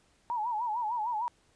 sine tone with vibrato, 908 Hz, A#5, 46 cents flat, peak -29 dBFS, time 0.3-1.28 s, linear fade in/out 0 ms, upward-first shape sine, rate 6.6 Hz, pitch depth 140 cents each way, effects pink hiss -67 dBFS RMS until 1.55 s + resampled to 22050 Hz

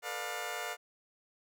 15% pulse chord, B half-diminished seventh, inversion third, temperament just, 444.5 / 493.9 / 592.7 / 711.2 Hz, A4 / B4 / D5 / F5, +18 / 0 / +16 / +31 cents, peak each -38 / -38 / -37 / -33 dBFS, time 0.02-0.77 s, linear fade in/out 50 ms, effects none

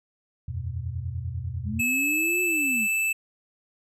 sine chord, E suspended second, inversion none, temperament equal, 82.41 / 92.5 / 123.47 Hz, E2 / F#2 / B2, 0 / 0 / 0 cents, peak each -33 dBFS, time 0.48-1.81 s, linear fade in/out 5 ms
sine linear two-way sweep, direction up then down, 197.3 to 364.2 to 197.3 Hz, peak -29 dBFS, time 1.64-2.88 s, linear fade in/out 50 ms, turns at 2.42 s
square tone with pitch glide, 2600 to 2633 Hz, E7 to E7, -24 to -3 cents, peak -23 dBFS, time 1.79-3.13 s, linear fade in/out 10 ms, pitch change +21 cents, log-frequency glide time 2.01-2.54 s
effects none

